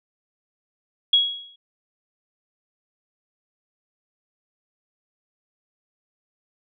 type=tone with exponential decay; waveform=sine; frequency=3322 Hz; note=G#7; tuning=in tune; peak=-11 dBFS; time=1.13-1.56 s; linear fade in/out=5 ms; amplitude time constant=93 ms; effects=none